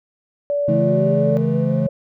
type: tone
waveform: sine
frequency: 576 Hz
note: D5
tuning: 34 cents flat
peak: -17 dBFS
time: 0.5-1.37 s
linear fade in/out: 0 ms
type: linear sweep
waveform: sine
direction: up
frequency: 311.1 to 554.4 Hz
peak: -23 dBFS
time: 0.68-1.89 s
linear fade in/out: 5 ms
type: chord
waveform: triangle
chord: A major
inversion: first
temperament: equal with one note detuned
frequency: 138.59 / 164.81 / 215.7 Hz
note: C#3 / E3 / A3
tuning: 0 / 0 / -34 cents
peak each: -19 dBFS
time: 0.68-1.87 s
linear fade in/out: 5 ms
effects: none